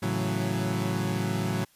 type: chord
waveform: 30% pulse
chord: F# minor seventh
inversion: first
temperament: equal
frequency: 110 / 138.59 / 164.81 / 185 Hz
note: A2 / C#3 / E3 / F#3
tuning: 0 / 0 / 0 / 0 cents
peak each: -28 / -31 / -31 / -28 dBFS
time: 0.02-1.65 s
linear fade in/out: 10 ms
effects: white hiss -62 dBFS RMS until 1.75 s + resampled to 32000 Hz